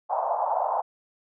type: band-pass noise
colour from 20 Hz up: white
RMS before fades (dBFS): -26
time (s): 0.09-0.82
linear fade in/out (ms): 20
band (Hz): 620 to 950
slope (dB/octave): 48
effects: none